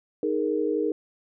sine chord, D# suspended fourth, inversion none, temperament just, 311.1 / 414.8 / 466.7 Hz, D#4 / G#4 / A#4, 0 / -2 / +2 cents, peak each -27 dBFS, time 0.23-0.92 s, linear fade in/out 2 ms, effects none

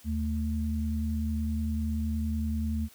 sine tone pair together, 77.2 / 221 Hz, D#2 / A3, -13 / +8 cents, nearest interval octave + tritone, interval 1821 cents, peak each -29 / -31 dBFS, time 0.04-2.89 s, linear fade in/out 50 ms, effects white hiss -56 dBFS RMS until 2.94 s

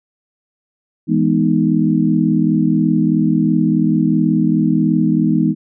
sine chord, E major seventh, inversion none, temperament equal with one note detuned, 164.81 / 207.7 / 246.2 / 311.1 Hz, E3 / G#3 / B3 / D#4, 0 / 0 / -5 / 0 cents, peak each -17 dBFS, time 1.07-5.55 s, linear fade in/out 50 ms, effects none

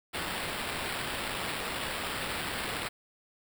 white noise with sample-and-hold, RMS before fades -35 dBFS, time 0.13-2.89 s, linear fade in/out 20 ms, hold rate 6300 Hz, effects none

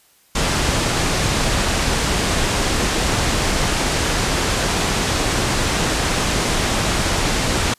pink low-pass noise, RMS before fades -19 dBFS, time 0.35-7.74 s, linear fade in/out 5 ms, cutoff 8900 Hz, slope 24 dB/octave, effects white hiss -55 dBFS RMS until 7.78 s + resampled to 32000 Hz

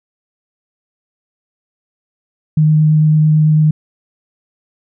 sine tone with vibrato, 154.2 Hz, D#3, 15 cents flat, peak -7 dBFS, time 2.57-3.71 s, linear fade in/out 5 ms, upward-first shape sine, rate 9 Hz, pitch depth 9 cents each way, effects none

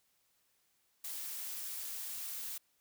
blue noise, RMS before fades -42 dBFS, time 1.04-2.58 s, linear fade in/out 5 ms, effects white hiss -75 dBFS RMS until 2.8 s

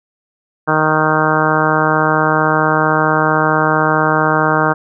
harmonic tone, 155.56 Hz, D#3, in tune, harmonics 1 / 2 / 3 / 4 / 5 / 6 / 7 / 8 / 9 / 10, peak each -20 / -20 / -20 / -20 / -20 / -20 / -20 / -20 / -20 / -20 dBFS, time 0.67-4.74 s, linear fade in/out 20 ms, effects none

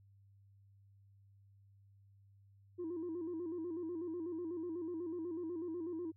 sine tone with vibrato, 337.7 Hz, E4, 42 cents sharp, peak -37 dBFS, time 2.78-6.12 s, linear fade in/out 20 ms, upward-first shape square, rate 8.1 Hz, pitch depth 84 cents each way, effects tanh soft clip ceiling -36 dBFS + added 99 Hz sine -62 dBFS peak until 6.16 s

